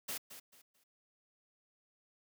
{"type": "noise with echo", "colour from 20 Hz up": "white", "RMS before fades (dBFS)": -40, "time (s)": [0.08, 0.18], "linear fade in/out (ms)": 10, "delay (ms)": 220, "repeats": 3, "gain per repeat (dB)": -11, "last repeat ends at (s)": 0.84, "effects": ["high-pass 150 Hz 12 dB/octave"]}